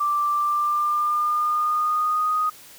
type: tone with pitch glide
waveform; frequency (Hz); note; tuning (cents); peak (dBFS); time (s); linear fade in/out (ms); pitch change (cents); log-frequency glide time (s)
sine; 1176 to 1244.5; D6 to D#6; +2 to 0; -19; 0-2.5; 10; +98; 0.31-2.34
effects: white hiss -46 dBFS RMS until 2.78 s